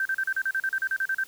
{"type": "tone bursts", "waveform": "sine", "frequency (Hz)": 1560, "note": "G6", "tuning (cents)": -9, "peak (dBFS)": -23, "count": 14, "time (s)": [0, 1.237], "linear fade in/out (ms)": 2, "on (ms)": 54, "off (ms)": 37, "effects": ["white hiss -51 dBFS RMS until 1.27 s"]}